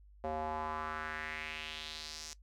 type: tone with band-pass filter sweep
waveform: square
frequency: 77.78 Hz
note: D#2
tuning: in tune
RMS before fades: -41 dBFS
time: 0.24-2.33 s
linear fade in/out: 0 ms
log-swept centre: 620 to 6100 Hz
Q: 2.9
effects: noise-tail reverb RT60 0.1 s tail -18 dB re dry + added 50 Hz sine -56 dBFS peak until 2.42 s